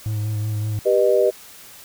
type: tone with vibrato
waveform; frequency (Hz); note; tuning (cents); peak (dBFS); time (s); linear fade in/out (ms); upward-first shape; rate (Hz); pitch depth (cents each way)
triangle; 106.7; G#2; +47; -19; 0.06-0.79; 0; sine; 5.3; 26
type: chord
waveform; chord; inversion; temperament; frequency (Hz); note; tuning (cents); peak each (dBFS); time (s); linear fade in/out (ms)
sine; G augmented; none; just; 392 / 490 / 612.5; G4 / B4 / D#5; 0 / -14 / -27; -18; 0.85-1.31; 20
effects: white hiss -43 dBFS RMS until 1.84 s